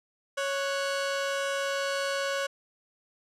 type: tone pair together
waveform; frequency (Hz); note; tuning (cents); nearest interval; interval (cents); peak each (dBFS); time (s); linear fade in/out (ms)
sawtooth; 554.4 / 1478.1; C#5 / F#6; 0 / -2; octave + perfect fourth; 1698; -25 / -30; 0.37-2.47; 10
effects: low-pass 8000 Hz 12 dB/octave